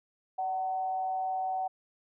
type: tone with frequency modulation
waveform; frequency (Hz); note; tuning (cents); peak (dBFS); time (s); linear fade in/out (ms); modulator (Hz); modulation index
sine; 753; F#5; +30; -29; 0.38-1.68; 10; 159; 0.32
effects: none